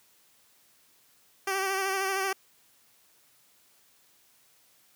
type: tone with vibrato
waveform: 10% pulse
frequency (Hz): 386.2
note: G4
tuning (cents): -26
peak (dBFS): -19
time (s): 1.47-2.33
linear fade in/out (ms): 5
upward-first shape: sine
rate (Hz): 13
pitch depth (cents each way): 35
effects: white hiss -63 dBFS RMS until 4.95 s + high-pass 80 Hz 12 dB/octave